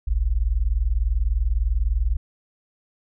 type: tone pair together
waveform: sine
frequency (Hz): 41.73 / 61.74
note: E1 / B1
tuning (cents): +22 / 0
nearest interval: perfect fifth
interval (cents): 678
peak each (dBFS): -21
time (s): 0.07-2.17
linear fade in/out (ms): 10
effects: none